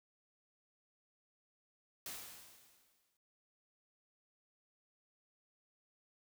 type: noise with exponential decay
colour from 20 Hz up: white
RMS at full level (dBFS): -44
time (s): 2.06-3.17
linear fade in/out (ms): 2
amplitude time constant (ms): 240
effects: none